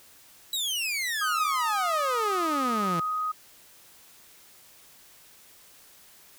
sawtooth exponential sweep, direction down, 3951 to 162.1 Hz, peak -24 dBFS, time 0.53-3 s, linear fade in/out 2 ms
sine tone, 1252 Hz, D#6, 10 cents sharp, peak -26 dBFS, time 1.21-3.32 s, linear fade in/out 10 ms
effects white hiss -54 dBFS RMS until 6.38 s

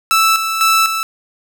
sawtooth tone with tremolo, 1318.5 Hz, E6, in tune, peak -6 dBFS, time 0.11-1.03 s, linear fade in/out 0 ms, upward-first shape square, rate 2 Hz, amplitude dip 55%, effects none

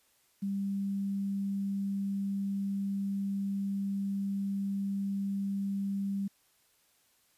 sine tone with quantisation, 197.6 Hz, G3, 14 cents sharp, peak -30 dBFS, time 0.42-6.28 s, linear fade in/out 10 ms, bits 10, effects white hiss -69 dBFS RMS until 7.37 s + resampled to 32000 Hz

